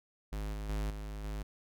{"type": "tone with level steps", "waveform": "square", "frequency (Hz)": 51.91, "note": "G#1", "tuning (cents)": 0, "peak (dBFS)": [-36, -38, -33, -40, -37], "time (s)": [0.32, 1.43], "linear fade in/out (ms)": 10, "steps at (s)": [0.53, 0.69, 0.9, 1.24], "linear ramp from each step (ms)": 5, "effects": []}